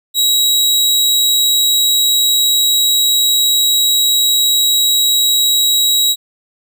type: tone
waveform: sawtooth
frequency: 3853 Hz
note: B7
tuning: 44 cents flat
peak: -7 dBFS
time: 0.14-6.16 s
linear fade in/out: 50 ms
effects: none